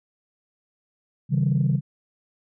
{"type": "tone cluster", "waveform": "sine", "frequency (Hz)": [136.4, 158.3, 192.7], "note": ["C#3", "D#3", "G3"], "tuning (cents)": [-28, 30, -29], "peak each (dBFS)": [-20, -22, -25], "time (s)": [1.29, 1.81], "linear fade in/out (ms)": 50, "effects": ["tanh soft clip ceiling -12 dBFS"]}